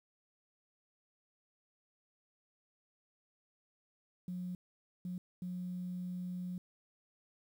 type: tone bursts at uneven times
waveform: sine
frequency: 180 Hz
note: F#3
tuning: 47 cents flat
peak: -37 dBFS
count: 3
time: 4.28-4.55 / 5.05-5.18 / 5.42-6.58 s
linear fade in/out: 2 ms
effects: tanh soft clip ceiling -33 dBFS + 11-bit